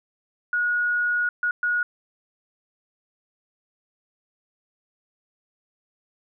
sine tone bursts at uneven times, 1450 Hz, F#6, 35 cents flat, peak -20 dBFS, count 3, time 0.53-1.29 / 1.43-1.51 / 1.63-1.83 s, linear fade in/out 2 ms, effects none

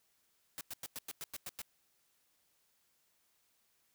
white noise bursts, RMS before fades -43 dBFS, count 9, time 0.58-1.617 s, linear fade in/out 0 ms, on 29 ms, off 97 ms, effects white hiss -75 dBFS RMS until 3.94 s

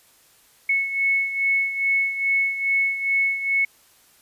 sine beating tone pair, 2200 / 2202.4 Hz, C#7 / C#7, -14 / -12 cents, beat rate 2.4 Hz, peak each -20 / -26 dBFS, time 0.69-3.65 s, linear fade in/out 5 ms, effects white hiss -56 dBFS RMS until 4.21 s + resampled to 32000 Hz

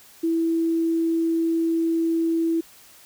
sine tone, 329.6 Hz, E4, in tune, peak -19 dBFS, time 0.23-2.61 s, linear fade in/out 10 ms, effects white hiss -50 dBFS RMS until 3.05 s

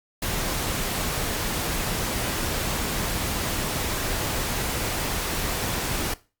pink noise, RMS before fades -27 dBFS, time 0.22-6.14 s, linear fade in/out 5 ms, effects noise-tail reverb RT60 0.3 s tail -18 dB re dry + Opus 48 kbps

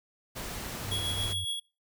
pink noise, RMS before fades -38 dBFS, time 0.35-1.34 s, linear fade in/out 20 ms
sine tone with vibrato, 96.2 Hz, G2, 32 cents flat, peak -36 dBFS, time 0.84-1.45 s, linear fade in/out 10 ms, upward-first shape sine, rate 3 Hz, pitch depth 70 cents each way
square tone with tremolo, 3337 Hz, G#7, 8 cents sharp, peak -30 dBFS, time 0.91-1.6 s, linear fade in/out 10 ms, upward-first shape sine, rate 7.2 Hz, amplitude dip 40%
effects noise-tail reverb RT60 0.3 s tail -25 dB re dry

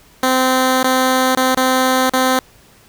10% pulse tone with dropouts, 258.6 Hz, C4, 20 cents flat, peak -4 dBFS, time 0.23-2.39 s, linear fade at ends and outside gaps 1 ms, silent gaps 0.83-0.843 / 1.35-1.372 / 1.546-1.572 / 2.095-2.136 s, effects pink hiss -48 dBFS RMS until 2.88 s

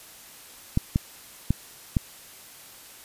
clicks, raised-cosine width 5 ms, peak -8 dBFS, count 4, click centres 0.774 / 0.959 / 1.506 / 1.968 s, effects white hiss -47 dBFS RMS until 3.04 s + resampled to 32000 Hz

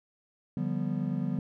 triangle chord, G dominant seventh, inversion second, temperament just, 147 / 176.4 / 196 / 245 Hz, D3 / F3 / G3 / B3, +2 / +18 / 0 / -14 cents, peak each -32 dBFS, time 0.57-1.39 s, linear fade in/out 2 ms, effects none

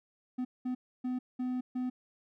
triangle tone bursts at uneven times, 252.1 Hz, B3, 36 cents sharp, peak -29 dBFS, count 5, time 0.38-0.45 / 0.65-0.75 / 1.04-1.19 / 1.39-1.61 / 1.75-1.9 s, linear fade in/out 10 ms, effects none

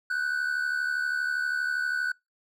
triangle tone pair together, 1480 / 1552.5 Hz, F#6 / G6, 0 / -17 cents, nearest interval minor second, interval 83 cents, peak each -25 / -31 dBFS, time 0.1-2.12 s, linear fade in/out 5 ms, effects noise-tail reverb RT60 0.2 s tail -25 dB re dry

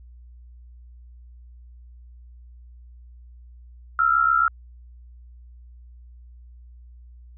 sine tone pair together, 1318.5 / 1385.8 Hz, E6 / F6, 0 / -14 cents, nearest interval minor second, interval 86 cents, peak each -19 dBFS, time 3.99-4.48 s, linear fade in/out 2 ms, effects added 60 Hz sine -43 dBFS peak until 7.37 s

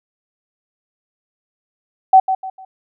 sine tone with echo, 760 Hz, F#5, 46 cents sharp, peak -4 dBFS, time 2.13-2.2 s, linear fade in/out 5 ms, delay 150 ms, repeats 3, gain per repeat -10 dB, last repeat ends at 2.65 s, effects none

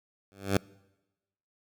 10% pulse tone with exponential growth, 98 Hz, G2, in tune, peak -12 dBFS, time 0.32-0.57 s, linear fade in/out 0 ms, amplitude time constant 54 ms, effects noise-tail reverb RT60 1.0 s tail -24 dB re dry

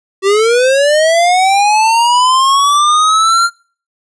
square linear sweep, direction up, 380 to 1396.9 Hz, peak -8 dBFS, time 0.22-3.5 s, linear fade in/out 50 ms, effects noise-tail reverb RT60 0.4 s tail -24 dB re dry + resampled to 22050 Hz

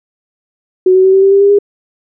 sine tone with pitch steps, 370.5 / 375.5 / 380.5 / 385.6 / 390.7 / 395.9 / 401.2 / 406.6 Hz, F#4 / F#4 / F#4 / G4 / G4 / G4 / G4 / G#4, +2 / +26 / +48 / -28 / -6 / +17 / +40 / -37 cents, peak -4 dBFS, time 0.86-1.588 s, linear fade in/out 5 ms, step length 91 ms, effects none

